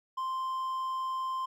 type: tone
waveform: triangle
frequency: 1045 Hz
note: C6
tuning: 2 cents flat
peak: -29 dBFS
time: 0.17-1.46 s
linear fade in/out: 10 ms
effects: none